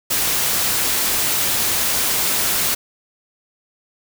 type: noise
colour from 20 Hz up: white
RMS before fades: -19 dBFS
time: 0.1-2.75 s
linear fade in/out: 10 ms
effects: none